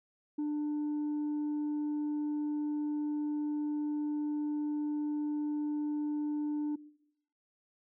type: tone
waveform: sine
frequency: 297.5 Hz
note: D4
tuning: 22 cents sharp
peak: -28 dBFS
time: 0.38-6.76 s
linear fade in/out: 10 ms
effects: noise-tail reverb RT60 0.8 s tail -22 dB re dry + tanh soft clip ceiling -30 dBFS